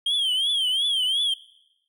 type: tone with vibrato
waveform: triangle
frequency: 3195 Hz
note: G7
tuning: 32 cents sharp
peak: -19 dBFS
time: 0.06-1.34 s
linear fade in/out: 5 ms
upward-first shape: triangle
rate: 2.8 Hz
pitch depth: 150 cents each way
effects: noise-tail reverb RT60 0.9 s tail -20 dB re dry